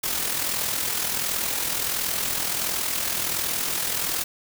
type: noise with amplitude modulation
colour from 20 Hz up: white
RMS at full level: -24 dBFS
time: 0.03-4.24 s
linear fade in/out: 10 ms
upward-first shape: sine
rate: 41.4 Hz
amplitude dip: 50%
effects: none